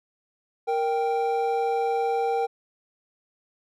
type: tone pair together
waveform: triangle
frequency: 466.2 / 784.1 Hz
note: A#4 / G5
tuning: 0 / 0 cents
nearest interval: major sixth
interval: 900 cents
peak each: -23 dBFS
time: 0.67-2.47 s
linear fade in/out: 20 ms
effects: none